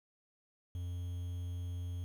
triangle tone with quantisation, 88.3 Hz, F2, 20 cents sharp, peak -35 dBFS, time 0.75-2.04 s, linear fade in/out 0 ms, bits 10, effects none

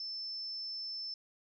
sine tone, 5290 Hz, E8, 5 cents sharp, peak -38 dBFS, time 0-1.14 s, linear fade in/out 2 ms, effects none

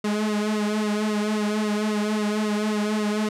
sawtooth tone with flanger, 211.5 Hz, G#3, 32 cents sharp, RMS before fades -24 dBFS, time 0.04-3.29 s, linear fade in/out 5 ms, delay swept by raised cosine 1.2 to 3.7 ms, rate 3.7 Hz, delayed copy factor -1, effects low-pass 9000 Hz 12 dB/octave

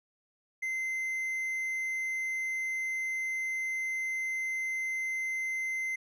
triangle tone, 2070 Hz, C7, 19 cents flat, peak -29 dBFS, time 0.62-5.96 s, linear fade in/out 10 ms, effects none

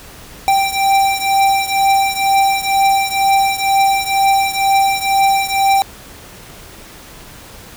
square beating tone pair, 783 / 785.1 Hz, G5 / G5, -2 / +2 cents, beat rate 2.1 Hz, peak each -14 / -17 dBFS, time 0.48-5.82 s, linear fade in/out 0 ms, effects pink hiss -37 dBFS RMS until 7.76 s

